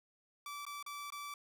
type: tone with dropouts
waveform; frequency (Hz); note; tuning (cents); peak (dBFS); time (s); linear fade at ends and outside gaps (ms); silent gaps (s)
sawtooth; 1159; D6; -23; -39; 0.46-1.34; 2; 0.652-0.665 / 0.827-0.863 / 1.103-1.122
effects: none